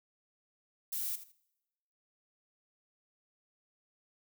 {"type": "noise with echo", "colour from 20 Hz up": "violet", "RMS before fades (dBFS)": -36, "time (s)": [0.92, 1.16], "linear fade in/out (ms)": 10, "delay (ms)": 81, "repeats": 2, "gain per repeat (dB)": -13, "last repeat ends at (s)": 1.322, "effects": ["noise-tail reverb RT60 1.0 s tail -26 dB re dry"]}